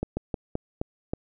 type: slowing click train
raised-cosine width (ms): 2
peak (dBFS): -14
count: 6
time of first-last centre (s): 0.03-1.135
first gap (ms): 140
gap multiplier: 1.23
effects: none